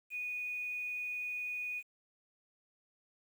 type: tone with quantisation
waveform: sine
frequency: 2472 Hz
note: D#7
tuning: 12 cents flat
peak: -36 dBFS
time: 0.1-1.83 s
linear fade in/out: 50 ms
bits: 10
effects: none